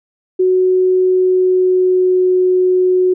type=tone with pitch glide; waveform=sine; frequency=370 to 367.2 Hz; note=F#4 to F#4; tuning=0 to -13 cents; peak=-9 dBFS; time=0.39-3.14 s; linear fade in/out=10 ms; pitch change=-13 cents; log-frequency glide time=1.04-2.35 s; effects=none